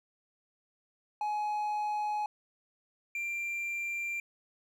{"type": "tone pair in turn", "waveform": "triangle", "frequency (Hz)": [841, 2371], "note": ["G#5", "D7"], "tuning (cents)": [22, 16], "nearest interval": "octave + tritone", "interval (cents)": 1794, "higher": "second", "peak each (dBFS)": [-28, -31], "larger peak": "first", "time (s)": [[1.21, 2.26], [3.15, 4.2]], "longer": "neither", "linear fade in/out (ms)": 2, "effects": []}